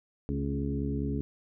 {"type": "harmonic tone with a mistuned harmonic", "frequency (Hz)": 69.9, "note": "C#2", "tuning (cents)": 15, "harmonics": [1, 2, 3, 4, 5, 6], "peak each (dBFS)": [-34, -34, -36, -34, -44, -39], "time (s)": [0.29, 1.21], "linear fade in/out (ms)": 0, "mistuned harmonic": 3, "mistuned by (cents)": 45, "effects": []}